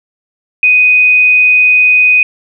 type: tone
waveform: sine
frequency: 2495 Hz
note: D#7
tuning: 4 cents sharp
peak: -4 dBFS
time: 0.63-2.23 s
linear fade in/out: 2 ms
effects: none